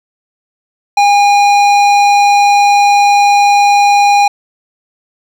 triangle tone with hard clipping, 813 Hz, G#5, 37 cents flat, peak -7 dBFS, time 0.97-4.28 s, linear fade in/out 5 ms, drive 17 dB, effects none

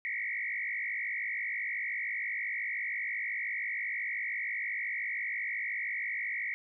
sine tone with frequency modulation, 2074 Hz, C7, 16 cents flat, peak -32 dBFS, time 0.05-6.54 s, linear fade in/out 0 ms, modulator 52.9 Hz, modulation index 3.7, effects none

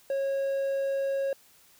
triangle tone, 547 Hz, C#5, 23 cents flat, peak -24 dBFS, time 0.1-1.33 s, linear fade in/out 2 ms, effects white hiss -59 dBFS RMS until 1.79 s

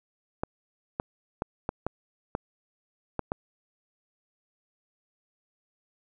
clicks, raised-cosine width 1 ms, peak -14 dBFS, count 8, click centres 0.435 / 0.999 / 1.421 / 1.691 / 1.866 / 2.351 / 3.193 / 3.319 s, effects none

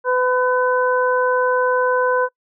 harmonic tone, 503 Hz, B4, 32 cents sharp, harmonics 1 / 2 / 3, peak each -17 / -20 / -22 dBFS, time 0.04-2.29 s, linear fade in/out 50 ms, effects noise-tail reverb RT60 0.1 s tail -25 dB re dry

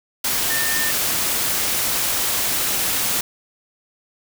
sine tone in noise, 1800 Hz, A6, 39 cents sharp, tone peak -24 dBFS, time 0.5-0.91 s, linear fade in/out 5 ms, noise white, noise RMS -21 dBFS, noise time 0.24-3.21 s, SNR -6 dB, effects none

